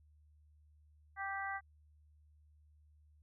harmonic tone, 392 Hz, G4, in tune, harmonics 2 / 3 / 4 / 5, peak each -42 / -45 / -43 / -44 dBFS, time 1.16-1.61 s, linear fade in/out 50 ms, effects added 75 Hz sine -63 dBFS peak until 3.22 s

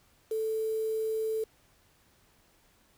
sine tone with quantisation, 440 Hz, A4, in tune, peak -28 dBFS, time 0.31-1.44 s, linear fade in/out 5 ms, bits 8, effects pink hiss -65 dBFS RMS until 2.97 s

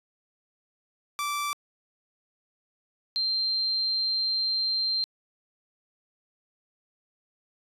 sawtooth / sine tone pair in turn, 1166 / 4155 Hz, D6 / C8, -13 / -13 cents, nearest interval octave + minor seventh, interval 2200 cents, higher second, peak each -24 dBFS, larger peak neither, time 1.19-1.53 / 3.16-5.04 s, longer second, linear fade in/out 0 ms, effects resampled to 32000 Hz

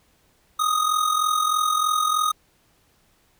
square tone with amplitude modulation, 1244.5 Hz, D#6, in tune, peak -17 dBFS, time 0.59-2.32 s, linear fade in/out 10 ms, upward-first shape sine, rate 43.2 Hz, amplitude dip 65%, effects pink hiss -62 dBFS RMS until 3.39 s

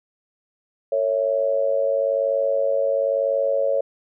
sine tone with amplitude modulation, 554.4 Hz, C#5, in tune, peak -14 dBFS, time 0.92-3.81 s, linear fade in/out 5 ms, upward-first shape sine, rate 101 Hz, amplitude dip 85%, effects none

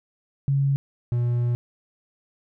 sine / triangle tone pair in turn, 138.59 / 120.51 Hz, C#3 / B2, 0 / -42 cents, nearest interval major second, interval 242 cents, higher first, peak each -18 dBFS, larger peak neither, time 0.48-0.76 / 1.12-1.55 s, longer second, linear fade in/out 0 ms, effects none

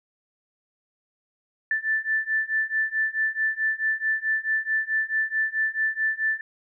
sine beating tone pair, 1760 / 1764.6 Hz, A6 / A6, 0 / +5 cents, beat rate 4.6 Hz, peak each -26 / -25 dBFS, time 1.71-6.41 s, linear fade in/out 2 ms, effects none

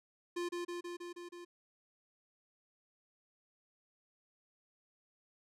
square tone with echo, 349.2 Hz, F4, in tune, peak -36 dBFS, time 0.36-0.49 s, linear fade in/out 10 ms, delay 160 ms, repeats 6, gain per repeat -2 dB, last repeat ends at 1.45 s, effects low-pass 9000 Hz 12 dB/octave

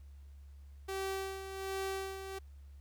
sawtooth tone with tremolo, 386 Hz, G4, 27 cents flat, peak -31 dBFS, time 0.88-2.39 s, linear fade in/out 10 ms, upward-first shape sine, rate 1.3 Hz, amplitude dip 60%, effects added 70 Hz sine -50 dBFS peak until 2.8 s + pink hiss -73 dBFS RMS until 2.8 s

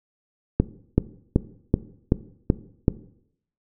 click train, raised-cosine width 3 ms, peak -3 dBFS, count 7, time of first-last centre 0.6-2.881 s, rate 2.63 Hz, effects noise-tail reverb RT60 0.7 s tail -17 dB re dry

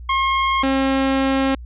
sawtooth tone pair in turn, 1075 / 268.8 Hz, C6 / C4, +47 / +47 cents, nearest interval 2 octaves, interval 2400 cents, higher first, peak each -12 dBFS, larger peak neither, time 0.09-0.63 / 0.63-1.55 s, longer second, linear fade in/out 5 ms, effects added 60 Hz sine -32 dBFS peak until 1.65 s + resampled to 8000 Hz

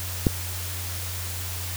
click, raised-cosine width 3 ms, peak -5 dBFS, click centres 0.268 s, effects added 90 Hz sine -32 dBFS peak until 1.76 s + white hiss -34 dBFS RMS until 1.76 s

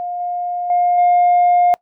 sine tone with level steps, 709 Hz, F5, 26 cents sharp, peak -21 / -19 / -11 / -8 dBFS, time 0-1.74 s, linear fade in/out 0 ms, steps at 0.2 / 0.7 / 0.98 s, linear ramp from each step 2 ms, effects noise-tail reverb RT60 0.1 s tail -24 dB re dry + tanh soft clip ceiling -7 dBFS

